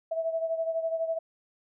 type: beating tone pair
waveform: sine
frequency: 652 / 664 Hz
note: E5 / E5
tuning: -19 / +12 cents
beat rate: 12 Hz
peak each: -28 / -34 dBFS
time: 0.11-1.19 s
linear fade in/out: 10 ms
effects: none